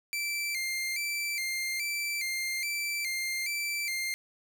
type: tone with vibrato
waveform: sawtooth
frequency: 2217 Hz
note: C#7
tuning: in tune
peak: -27 dBFS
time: 0.13-4.14 s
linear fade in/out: 0 ms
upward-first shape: square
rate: 1.2 Hz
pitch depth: 88 cents each way
effects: none